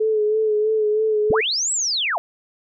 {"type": "tone with vibrato", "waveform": "sine", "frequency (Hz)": 430, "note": "A4", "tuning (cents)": -40, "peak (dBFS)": -16, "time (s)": [0, 1.41], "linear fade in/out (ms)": 10, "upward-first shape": "sine", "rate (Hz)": 3.1, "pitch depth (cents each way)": 37}
{"type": "linear two-way sweep", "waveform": "sine", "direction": "up then down", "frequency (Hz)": [46.25, 7970, 577], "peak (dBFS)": -19, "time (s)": [1.3, 2.18], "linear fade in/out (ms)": 0, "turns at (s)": 1.72}
{"effects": []}